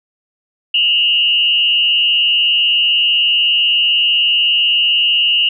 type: tone with frequency modulation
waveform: sine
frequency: 2855 Hz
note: F7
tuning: 37 cents sharp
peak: -10 dBFS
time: 0.74-5.49 s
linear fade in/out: 5 ms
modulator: 148 Hz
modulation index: 0.76
effects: none